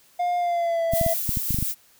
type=tone with pitch glide; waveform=triangle; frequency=708 to 664.4 Hz; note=F5 to E5; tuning=+23 to +13 cents; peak=-19 dBFS; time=0.19-1.14 s; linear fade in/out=10 ms; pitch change=-110 cents; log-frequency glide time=0.37-0.83 s
type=noise with tremolo; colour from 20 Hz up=violet; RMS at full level=-26 dBFS; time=0.91-1.75 s; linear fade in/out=50 ms; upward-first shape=sine; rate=5.3 Hz; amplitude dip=25%
type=clicks; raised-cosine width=5 ms; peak=-14 dBFS; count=9; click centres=0.936 / 1.013 / 1.064 / 1.292 / 1.372 / 1.507 / 1.545 / 1.587 / 1.626 s
effects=white hiss -57 dBFS RMS until 1.99 s